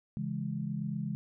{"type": "chord", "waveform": "sine", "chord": "C# minor", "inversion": "none", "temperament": "just", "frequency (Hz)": [138.59, 166.31, 207.9], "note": ["C#3", "E3", "G#3"], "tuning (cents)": [0, 16, 2], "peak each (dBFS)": [-37, -37, -36], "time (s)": [0.17, 1.15], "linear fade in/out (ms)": 0, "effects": []}